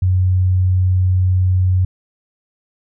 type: tone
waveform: sine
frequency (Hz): 92.2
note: F#2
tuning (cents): -6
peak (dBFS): -11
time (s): 0.02-1.85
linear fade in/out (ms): 5
effects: none